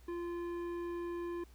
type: tone with tanh clipping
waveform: sine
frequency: 345.6 Hz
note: F4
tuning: 18 cents flat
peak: -39 dBFS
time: 0.08-1.44 s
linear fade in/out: 5 ms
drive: 12 dB
effects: added 60 Hz sine -56 dBFS peak until 1.54 s + pink hiss -66 dBFS RMS until 1.54 s